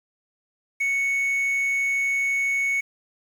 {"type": "tone with quantisation", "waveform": "triangle", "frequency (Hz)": 2217, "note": "C#7", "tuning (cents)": 0, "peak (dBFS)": -19, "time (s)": [0.8, 2.81], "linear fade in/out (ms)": 10, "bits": 8, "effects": []}